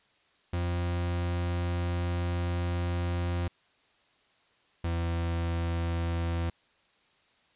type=tone pair in turn; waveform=40% pulse; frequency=87.2 / 84.52 Hz; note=F2 / E2; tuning=-2 / +44 cents; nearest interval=minor second; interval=54 cents; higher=first; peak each=-27 dBFS; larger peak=neither; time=0.53-3.48 / 4.84-6.5 s; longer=first; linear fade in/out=5 ms; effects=white hiss -66 dBFS RMS until 7.55 s + resampled to 8000 Hz